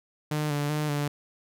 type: tone with vibrato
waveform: sawtooth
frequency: 148.3 Hz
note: D3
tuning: 17 cents sharp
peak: -22 dBFS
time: 0.31-1.08 s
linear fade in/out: 5 ms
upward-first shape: square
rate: 2.6 Hz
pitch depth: 33 cents each way
effects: none